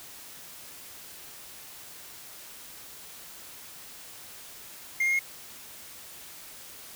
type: tone with pitch steps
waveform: triangle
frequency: 2119 / 2135 / 2151 Hz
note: C7 / C7 / C7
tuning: +21 / +34 / +47 cents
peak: -21 dBFS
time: 5-5.192 s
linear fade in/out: 5 ms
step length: 64 ms
effects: white hiss -46 dBFS RMS until 6.95 s

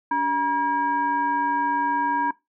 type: tone with frequency modulation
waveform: sine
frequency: 955 Hz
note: A#5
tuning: 42 cents sharp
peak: -19 dBFS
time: 0.11-2.31 s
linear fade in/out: 5 ms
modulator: 669 Hz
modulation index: 0.64
effects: noise-tail reverb RT60 0.2 s tail -20 dB re dry

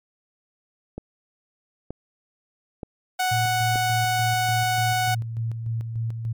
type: click train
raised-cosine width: 2 ms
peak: -19 dBFS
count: 4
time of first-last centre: 0.98-3.758 s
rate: 1.08 Hz
type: tone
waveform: sawtooth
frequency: 740 Hz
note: F#5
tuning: in tune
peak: -17 dBFS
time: 3.19-5.15 s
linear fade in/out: 10 ms
type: tone with tremolo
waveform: sine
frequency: 114.1 Hz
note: A#2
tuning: 37 cents flat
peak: -23 dBFS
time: 3.31-6.33 s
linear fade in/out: 10 ms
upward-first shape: square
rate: 3.4 Hz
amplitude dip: 45%
effects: MP3 96 kbps

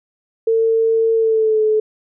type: tone with pitch glide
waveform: sine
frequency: 450.7 to 431.6 Hz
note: A4 to A4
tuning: +42 to -33 cents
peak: -12 dBFS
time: 0.47-1.8 s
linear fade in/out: 5 ms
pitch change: -75 cents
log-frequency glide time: 1.16-1.62 s
effects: none

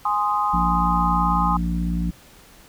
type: chord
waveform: sine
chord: Ab major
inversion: none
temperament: equal with one note detuned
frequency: 830.6 / 1043.5 / 1244.5 Hz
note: Ab5 / C6 / Eb6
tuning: 0 / -5 / 0 cents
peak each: -23 dBFS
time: 0.05-1.57 s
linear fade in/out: 5 ms
type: harmonic tone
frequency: 58.27 Hz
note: A#1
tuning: in tune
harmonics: 1 / 3 / 4 / 5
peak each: -24 / -23 / -34 / -33 dBFS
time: 0.53-2.11 s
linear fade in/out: 10 ms
effects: pink hiss -49 dBFS RMS until 2.68 s

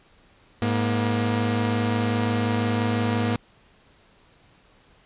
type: tone pair together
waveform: sawtooth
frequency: 106.2 / 238.1 Hz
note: G#2 / A#3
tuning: +39 / +37 cents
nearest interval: octave + major second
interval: 1398 cents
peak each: -20 / -20 dBFS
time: 0.62-3.36 s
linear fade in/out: 0 ms
effects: pink hiss -57 dBFS RMS until 5.05 s + resampled to 8000 Hz

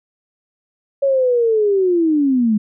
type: linear sweep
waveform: sine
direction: down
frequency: 559 to 205.1 Hz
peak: -12 dBFS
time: 1.02-2.58 s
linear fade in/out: 10 ms
effects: none

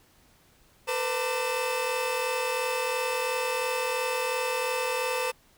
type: tone cluster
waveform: 40% pulse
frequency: 464.1 / 507 / 898 / 1179 / 2610 Hz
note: A#4 / B4 / A5 / D6 / E7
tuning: -8 / +45 / +35 / +6 / -18 cents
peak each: -35 / -29 / -33 / -36 / -33 dBFS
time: 0.87-5.32 s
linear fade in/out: 20 ms
effects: pink hiss -61 dBFS RMS until 5.57 s

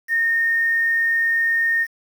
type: tone with quantisation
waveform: sine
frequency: 1836 Hz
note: A#6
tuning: 27 cents flat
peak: -16 dBFS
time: 0.08-1.87 s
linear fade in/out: 50 ms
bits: 7
effects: none

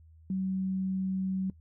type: tone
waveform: sine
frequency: 189.3 Hz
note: F#3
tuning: 40 cents sharp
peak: -28 dBFS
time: 0.3-1.5 s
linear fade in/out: 2 ms
effects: noise-tail reverb RT60 0.1 s tail -21 dB re dry + added 80 Hz sine -53 dBFS peak until 1.6 s

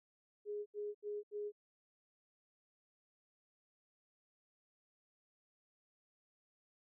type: tone bursts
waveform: sine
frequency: 415.3 Hz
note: G#4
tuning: in tune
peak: -39 dBFS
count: 4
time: 0.45-1.521 s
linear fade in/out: 50 ms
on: 210 ms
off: 77 ms
effects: none

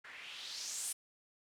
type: noise with low-pass filter sweep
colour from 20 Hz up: blue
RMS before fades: -44 dBFS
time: 0.04-0.93 s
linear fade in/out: 10 ms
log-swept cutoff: 1700 to 10000 Hz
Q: 3
effects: none

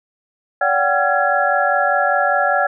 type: tone cluster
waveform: sine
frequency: 574 / 732 / 777 / 1370 / 1675 Hz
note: D5 / F#5 / G5 / F6 / G#6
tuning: -40 / -19 / -16 / -34 / +14 cents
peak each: -20 dBFS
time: 0.61-2.67 s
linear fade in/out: 5 ms
effects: none

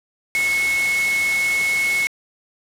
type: tone in noise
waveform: sine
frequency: 2191 Hz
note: C#7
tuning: 21 cents flat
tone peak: -17 dBFS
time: 0.35-2.07 s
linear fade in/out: 0 ms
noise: white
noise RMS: -27 dBFS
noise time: 0.35-2.07 s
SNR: +7 dB
effects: low-pass 10000 Hz 12 dB/octave

